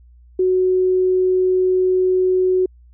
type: tone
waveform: sine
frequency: 370 Hz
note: F#4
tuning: in tune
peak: -13 dBFS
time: 0.39-2.66 s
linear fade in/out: 5 ms
effects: added 60 Hz sine -44 dBFS peak until 2.93 s